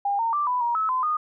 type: tone with pitch steps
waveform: sine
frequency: 805 / 915 / 1176 / 994 / 947 / 1296 / 1023 / 1230 Hz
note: G5 / A#5 / D6 / B5 / A#5 / E6 / C6 / D#6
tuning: +46 / -32 / +2 / +11 / +27 / -30 / -39 / -20 cents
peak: -21 dBFS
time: 0.05-1.17 s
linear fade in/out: 5 ms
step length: 140 ms
effects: none